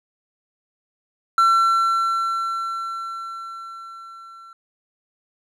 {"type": "tone with level ramp", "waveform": "triangle", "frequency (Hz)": 1350, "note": "E6", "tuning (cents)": 41, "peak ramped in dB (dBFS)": [-10, -39], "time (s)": [1.38, 4.53], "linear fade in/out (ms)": 2, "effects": []}